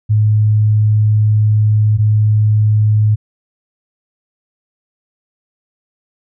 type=tone pair in turn; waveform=sine; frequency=106.8 / 106.8 Hz; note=G#2 / G#2; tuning=+49 / +49 cents; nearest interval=unison; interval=0 cents; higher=neither; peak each=-8 dBFS; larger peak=neither; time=0.09-1.98 / 1.98-3.16 s; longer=first; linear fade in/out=20 ms; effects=none